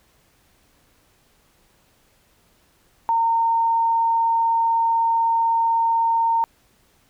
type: tone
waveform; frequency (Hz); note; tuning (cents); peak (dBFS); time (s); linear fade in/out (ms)
sine; 916; A#5; -31; -16; 3.09-6.44; 0
effects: pink hiss -60 dBFS RMS until 7.09 s